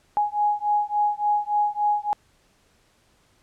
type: beating tone pair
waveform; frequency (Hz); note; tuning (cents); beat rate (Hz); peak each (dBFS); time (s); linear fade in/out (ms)
sine; 830.6 / 834.1; G#5 / G#5; 0 / +7; 3.5; -23; 0.17-2.13; 0
effects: pink hiss -62 dBFS RMS until 3.42 s + low-pass 10000 Hz 12 dB/octave